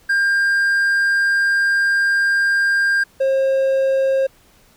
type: tone pair in turn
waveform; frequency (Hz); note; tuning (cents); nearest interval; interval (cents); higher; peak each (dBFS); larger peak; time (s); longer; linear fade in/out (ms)
triangle; 1600 / 535.9; G6 / C5; +35 / +41; octave + perfect fifth; 1894; first; -12; neither; 0.09-3.04 / 3.2-4.27; first; 10
effects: pink hiss -53 dBFS RMS until 4.76 s